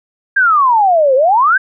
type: exponential two-way sweep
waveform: sine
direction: down then up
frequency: 1630 to 505 to 1630 Hz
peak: -7 dBFS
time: 0.36-1.58 s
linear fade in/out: 10 ms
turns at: 1.15 s
effects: none